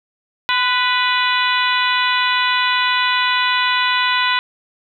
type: harmonic tone with a mistuned harmonic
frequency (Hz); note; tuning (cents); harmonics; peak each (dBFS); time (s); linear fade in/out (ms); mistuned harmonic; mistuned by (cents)
493.9; B4; 0; 2 / 3 / 4 / 5 / 6 / 7 / 8; -19 / -21 / -22 / -23 / -24 / -24 / -25; 0.49-4.39; 0; 2; +35
effects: none